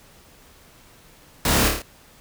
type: noise with echo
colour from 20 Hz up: pink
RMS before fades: -21 dBFS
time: 1.45-1.68 s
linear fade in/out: 2 ms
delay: 28 ms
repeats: 5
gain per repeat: -3 dB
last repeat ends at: 1.82 s
effects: pink hiss -51 dBFS RMS until 2.2 s